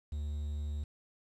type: tone with quantisation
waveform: triangle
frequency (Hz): 74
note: D2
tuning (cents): +14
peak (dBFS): -32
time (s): 0.12-0.84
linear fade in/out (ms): 5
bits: 10
effects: resampled to 24000 Hz